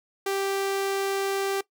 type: tone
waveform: sawtooth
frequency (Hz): 392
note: G4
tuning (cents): 0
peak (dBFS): -21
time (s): 0.26-1.61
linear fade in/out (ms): 5
effects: noise-tail reverb RT60 0.1 s tail -19 dB re dry